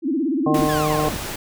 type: tone with vibrato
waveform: sine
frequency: 293.7 Hz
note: D4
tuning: in tune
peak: -18 dBFS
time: 0.02-0.69 s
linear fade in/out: 50 ms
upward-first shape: sine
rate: 17 Hz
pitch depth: 250 cents each way
type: harmonic tone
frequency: 152.4 Hz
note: D#3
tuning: 36 cents flat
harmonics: 1 / 2 / 3 / 4 / 5 / 7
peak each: -25 / -25 / -25 / -25 / -25 / -25 dBFS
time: 0.46-1.09 s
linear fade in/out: 5 ms
type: noise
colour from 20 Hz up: pink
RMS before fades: -29 dBFS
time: 0.54-1.36 s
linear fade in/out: 5 ms
type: linear sweep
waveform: sawtooth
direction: down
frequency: 1760 to 87 Hz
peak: -25 dBFS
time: 0.69-1.17 s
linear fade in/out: 0 ms
effects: none